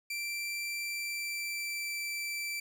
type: tone with pitch glide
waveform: sawtooth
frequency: 2349 to 2334 Hz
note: D7 to D7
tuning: 0 to -11 cents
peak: -31 dBFS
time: 0.1-2.6 s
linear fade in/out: 5 ms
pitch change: -11 cents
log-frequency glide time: 0.79-1.97 s
effects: none